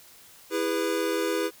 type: chord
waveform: square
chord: E major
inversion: none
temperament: equal with one note detuned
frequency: 329.6 / 407 / 493.9 Hz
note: E4 / G#4 / B4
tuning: 0 / -35 / 0 cents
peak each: -30 dBFS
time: 0.5-1.51 s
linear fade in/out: 50 ms
effects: white hiss -52 dBFS RMS until 1.6 s